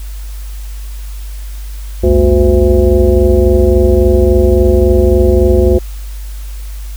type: tone with frequency modulation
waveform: sine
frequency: 213.2 Hz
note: G#3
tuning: 46 cents sharp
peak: -5 dBFS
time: 2.03-5.79 s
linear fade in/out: 10 ms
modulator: 150 Hz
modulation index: 2
effects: added 50 Hz sine -21 dBFS peak until 6.96 s + white hiss -38 dBFS RMS until 6.96 s